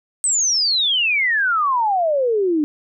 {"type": "exponential sweep", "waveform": "sine", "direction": "down", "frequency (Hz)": [8380, 289.7], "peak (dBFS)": -15, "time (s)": [0.24, 2.64], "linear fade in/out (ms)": 0, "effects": []}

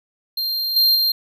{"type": "tone with level steps", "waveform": "square", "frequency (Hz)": 4186, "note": "C8", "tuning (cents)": 0, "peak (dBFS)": [-21, -13, -16], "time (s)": [0.37, 1.12], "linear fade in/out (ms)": 5, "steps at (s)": [0.76, 0.95], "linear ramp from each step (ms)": 5, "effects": []}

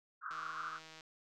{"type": "band-pass noise", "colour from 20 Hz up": "white", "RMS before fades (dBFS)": -43, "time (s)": [0.21, 0.8], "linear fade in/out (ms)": 50, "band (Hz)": [1100, 1500], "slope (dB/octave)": 96}
{"type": "click train", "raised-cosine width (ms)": 0.2, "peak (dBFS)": -36, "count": 112, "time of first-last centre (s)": [0.31, 1.008], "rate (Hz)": 159}
{"effects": []}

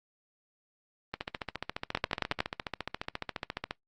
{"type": "two click trains", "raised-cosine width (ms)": 0.3, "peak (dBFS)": [-17, -11], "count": [38, 6], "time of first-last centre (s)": [[1.14, 3.709], [1.95, 2.405]], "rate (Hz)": [14.4, 11], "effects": ["noise-tail reverb RT60 0.1 s tail -20 dB re dry", "Opus 24 kbps"]}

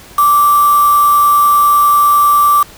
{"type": "tone with quantisation", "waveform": "sine", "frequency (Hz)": 1169, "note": "D6", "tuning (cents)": -8, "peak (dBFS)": -6, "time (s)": [0.18, 2.63], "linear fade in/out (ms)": 5, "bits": 3, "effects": ["pink hiss -37 dBFS RMS until 2.77 s"]}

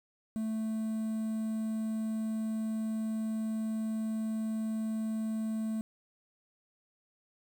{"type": "tone with quantisation", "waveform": "triangle", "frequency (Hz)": 220, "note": "A3", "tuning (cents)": 0, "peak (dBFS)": -29, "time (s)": [0.36, 5.81], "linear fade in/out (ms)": 0, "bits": 9, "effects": []}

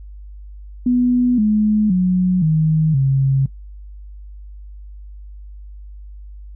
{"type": "tone with pitch steps", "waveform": "sine", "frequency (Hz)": [246.9, 212.5, 182.84, 157.34, 135.4], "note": ["B3", "G#3", "F#3", "D#3", "C#3"], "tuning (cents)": [0, 40, -20, 20, -40], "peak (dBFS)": -12, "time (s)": [0.86, 3.46], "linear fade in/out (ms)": 5, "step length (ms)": 520, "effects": ["noise-tail reverb RT60 0.1 s tail -20 dB re dry", "added 50 Hz sine -33 dBFS peak until 6.55 s"]}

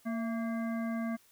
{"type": "harmonic tone with a mistuned harmonic", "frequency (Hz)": 230, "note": "A#3", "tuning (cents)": -23, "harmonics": [1, 3, 5, 7, 9], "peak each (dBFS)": [-32, -41, -46, -48, -49], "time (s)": [0.05, 1.17], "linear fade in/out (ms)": 20, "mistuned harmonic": 3, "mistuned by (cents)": -58, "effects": ["white hiss -64 dBFS RMS until 1.31 s"]}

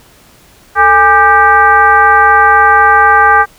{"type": "tone with frequency modulation", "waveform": "sine", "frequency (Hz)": 1192, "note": "D6", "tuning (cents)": 25, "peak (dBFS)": -3, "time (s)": [0.75, 3.46], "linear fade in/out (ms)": 50, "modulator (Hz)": 374, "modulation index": 1.4, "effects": ["pink hiss -43 dBFS RMS until 3.58 s"]}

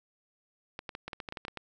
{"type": "clicks", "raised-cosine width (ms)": 0.3, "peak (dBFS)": -22, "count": 12, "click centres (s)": [0.791, 0.892, 0.951, 1.08, 1.132, 1.202, 1.288, 1.324, 1.372, 1.451, 1.482, 1.573], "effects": []}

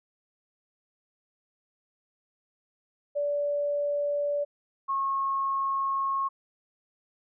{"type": "tone pair in turn", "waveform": "sine", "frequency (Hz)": [579, 1088.6], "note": ["D5", "C#6"], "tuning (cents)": [-25, -32], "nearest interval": "major seventh", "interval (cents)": 1093, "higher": "second", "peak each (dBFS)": -25, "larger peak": "neither", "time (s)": [[3.15, 4.45], [4.88, 6.29]], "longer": "second", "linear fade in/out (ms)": 20, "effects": []}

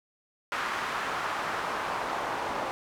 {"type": "noise with band-pass filter sweep", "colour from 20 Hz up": "pink", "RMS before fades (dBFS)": -32, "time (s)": [0.52, 2.71], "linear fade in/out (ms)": 0, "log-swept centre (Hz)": [1400, 850], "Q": 1.5, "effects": []}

